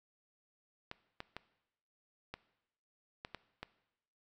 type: clicks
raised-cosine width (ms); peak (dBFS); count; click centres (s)
0.3; -26; 7; 0.914 / 1.204 / 1.366 / 2.34 / 3.249 / 3.347 / 3.63
effects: noise-tail reverb RT60 0.9 s tail -18 dB re dry